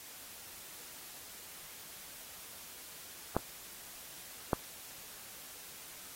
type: clicks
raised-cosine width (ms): 1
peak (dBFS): -14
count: 2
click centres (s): 3.366 / 4.532
effects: white hiss -50 dBFS RMS until 6.15 s + AAC 48 kbps